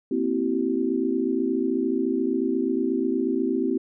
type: chord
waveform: sine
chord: C dominant seventh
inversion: third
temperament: equal with one note detuned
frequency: 233.1 / 261.6 / 329.6 / 383.7 Hz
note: Bb3 / C4 / E4 / G4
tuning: 0 / 0 / 0 / -37 cents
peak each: -30 / -25 / -27 / -27 dBFS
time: 0.11-3.78 s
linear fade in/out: 5 ms
effects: none